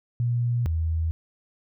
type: tone pair in turn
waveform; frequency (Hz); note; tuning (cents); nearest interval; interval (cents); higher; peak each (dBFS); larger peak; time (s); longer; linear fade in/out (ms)
sine; 120 / 81.04; B2 / E2; -49 / -29; perfect fifth; 680; first; -21 / -22; first; 0.2-0.66 / 0.66-1.11; first; 0
effects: none